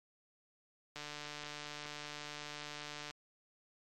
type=click train; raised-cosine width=0.2 ms; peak=-27 dBFS; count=319; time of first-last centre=0.96-3.109 s; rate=148 Hz; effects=MP3 96 kbps